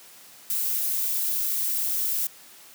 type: noise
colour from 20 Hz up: violet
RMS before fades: -26 dBFS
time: 0.5-2.27 s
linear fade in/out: 2 ms
effects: white hiss -49 dBFS RMS until 2.74 s + high-pass 150 Hz 12 dB/octave